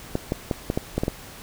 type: clicks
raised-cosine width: 2 ms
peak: -9 dBFS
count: 8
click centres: 0.154 / 0.321 / 0.512 / 0.701 / 0.775 / 0.98 / 1.035 / 1.081 s
effects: pink hiss -42 dBFS RMS until 1.42 s